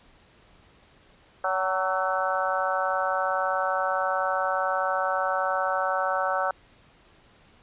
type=harmonic tone with a mistuned harmonic; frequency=188.3 Hz; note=F#3; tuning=31 cents sharp; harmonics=3 / 4 / 5 / 6 / 7 / 8; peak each=-29 / -29 / -32 / -33 / -29 / -32 dBFS; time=1.44-6.51 s; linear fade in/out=2 ms; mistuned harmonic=5; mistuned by=-46 cents; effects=pink hiss -57 dBFS RMS until 7.62 s + resampled to 8000 Hz